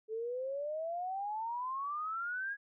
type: exponential sweep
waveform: sine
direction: up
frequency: 430.9 to 1671 Hz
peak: -35 dBFS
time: 0.08-2.57 s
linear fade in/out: 50 ms
effects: none